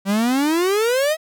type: exponential sweep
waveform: 45% pulse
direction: up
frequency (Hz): 190.6 to 650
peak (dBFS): -16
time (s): 0.05-1.17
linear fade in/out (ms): 50
effects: none